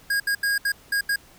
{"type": "tone bursts at uneven times", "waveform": "square", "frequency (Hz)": 1633, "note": "G#6", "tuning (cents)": -30, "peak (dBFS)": -21, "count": 6, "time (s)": [[0.1, 0.2], [0.27, 0.35], [0.43, 0.58], [0.65, 0.72], [0.92, 1.01], [1.09, 1.16]], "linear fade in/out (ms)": 5, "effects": ["pink hiss -52 dBFS RMS until 1.38 s"]}